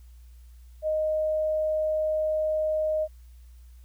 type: tone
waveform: sine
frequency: 621 Hz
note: D#5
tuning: 3 cents flat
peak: -23 dBFS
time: 0.82-3.08 s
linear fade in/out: 50 ms
effects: added 60 Hz sine -46 dBFS peak until 3.84 s + white hiss -66 dBFS RMS until 3.84 s